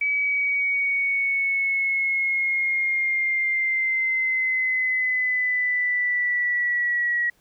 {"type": "exponential sweep", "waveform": "sine", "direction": "down", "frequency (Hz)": [2287, 1912], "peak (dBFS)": -20, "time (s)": [0.01, 7.3], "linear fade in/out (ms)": 5, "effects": ["pink hiss -63 dBFS RMS until 7.4 s"]}